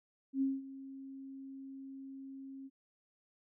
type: tone with ADSR envelope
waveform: sine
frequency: 270 Hz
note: C#4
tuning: 45 cents flat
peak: -28 dBFS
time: 0.33-2.7 s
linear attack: 85 ms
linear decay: 200 ms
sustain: -17 dB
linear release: 38 ms
effects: none